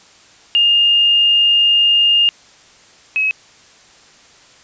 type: tone pair in turn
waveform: sine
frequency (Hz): 2825 / 2561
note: F7 / D#7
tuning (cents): +19 / +49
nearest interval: major second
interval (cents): 170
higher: first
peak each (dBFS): -9 / -13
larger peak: first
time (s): 0.55-2.29 / 3.16-3.31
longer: first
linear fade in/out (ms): 0
effects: white hiss -46 dBFS RMS until 4.63 s + resampled to 16000 Hz